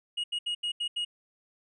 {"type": "tone bursts at uneven times", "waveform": "triangle", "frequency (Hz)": 2881, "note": "F#7", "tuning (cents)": -47, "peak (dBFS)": -27, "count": 6, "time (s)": [[0.17, 0.24], [0.32, 0.39], [0.46, 0.55], [0.63, 0.72], [0.8, 0.88], [0.96, 1.05]], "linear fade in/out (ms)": 10, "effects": ["resampled to 22050 Hz"]}